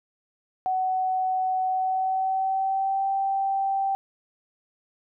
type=tone with pitch glide; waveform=sine; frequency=749 to 780.4 Hz; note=F#5 to G5; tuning=+21 to -8 cents; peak=-22 dBFS; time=0.66-3.95 s; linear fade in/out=0 ms; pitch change=+71 cents; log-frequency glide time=1.69-3.07 s; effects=none